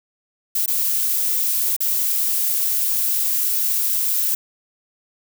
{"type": "noise with dropouts", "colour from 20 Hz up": "violet", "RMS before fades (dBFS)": -20, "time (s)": [0.55, 4.35], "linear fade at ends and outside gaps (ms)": 5, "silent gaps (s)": [[0.661, 0.678], [1.765, 1.804]], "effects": []}